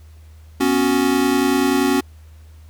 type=chord; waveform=square; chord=B suspended second; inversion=none; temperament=equal; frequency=246.9 / 277.2 / 370 Hz; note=B3 / C#4 / F#4; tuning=0 / 0 / 0 cents; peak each=-22 / -18 / -21 dBFS; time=0.6-2.01 s; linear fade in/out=10 ms; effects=added 78 Hz sine -40 dBFS peak until 2.69 s + pink hiss -56 dBFS RMS until 2.69 s